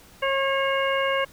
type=harmonic tone with a mistuned harmonic; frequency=543 Hz; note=C#5; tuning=36 cents flat; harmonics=1 / 2 / 3 / 4 / 5; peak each=-24 / -27 / -29 / -30 / -31 dBFS; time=0.22-1.25 s; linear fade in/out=10 ms; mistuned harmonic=5; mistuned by=+66 cents; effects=pink hiss -51 dBFS RMS until 1.32 s